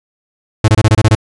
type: tone bursts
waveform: 45% pulse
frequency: 108.4 Hz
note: A2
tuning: 25 cents flat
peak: -5 dBFS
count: 8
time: 0.64-1.151 s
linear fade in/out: 5 ms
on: 42 ms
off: 25 ms
effects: resampled to 22050 Hz